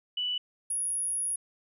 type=tone pair in turn; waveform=sine; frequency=2966 / 10439 Hz; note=F#7 / E9; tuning=+4 / -18 cents; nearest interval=octave + minor seventh; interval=2178 cents; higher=second; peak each=-28 dBFS; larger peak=neither; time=0.17-0.38 / 0.7-1.36 s; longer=second; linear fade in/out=5 ms; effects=none